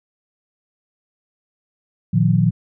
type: chord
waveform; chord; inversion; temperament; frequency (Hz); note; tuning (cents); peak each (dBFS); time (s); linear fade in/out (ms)
sine; Bb suspended fourth; none; equal with one note detuned; 116.54 / 155.56 / 178.49; Bb2 / Eb3 / F3; 0 / 0 / +38; -17; 2.13-2.51; 10
effects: none